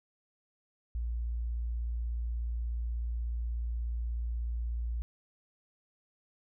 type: tone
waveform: sine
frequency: 58.27 Hz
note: A#1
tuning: in tune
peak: -31 dBFS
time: 0.95-5.02 s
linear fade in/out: 0 ms
effects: none